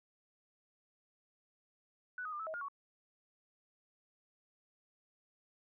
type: tone with pitch steps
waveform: sine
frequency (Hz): 1486 / 1256 / 1199 / 1306 / 635 / 1420 / 1118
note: F#6 / D#6 / D6 / E6 / D#5 / F6 / C#6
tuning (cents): +7 / +16 / +36 / -17 / +35 / +28 / +14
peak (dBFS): -39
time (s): 2.18-2.684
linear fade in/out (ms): 2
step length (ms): 72
effects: none